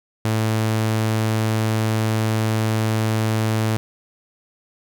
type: tone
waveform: sawtooth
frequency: 110 Hz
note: A2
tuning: in tune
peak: -14 dBFS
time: 0.25-3.77 s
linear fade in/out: 0 ms
effects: 9-bit